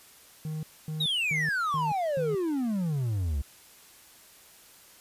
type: tone bursts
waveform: triangle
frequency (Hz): 155.56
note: D#3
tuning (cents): 0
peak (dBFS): -29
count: 5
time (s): 0.45-2.35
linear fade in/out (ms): 2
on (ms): 180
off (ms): 250
type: exponential sweep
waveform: triangle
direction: down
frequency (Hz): 3900 to 65.41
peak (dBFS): -24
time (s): 1-3.42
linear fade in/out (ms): 10
effects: white hiss -54 dBFS RMS until 5 s + resampled to 32000 Hz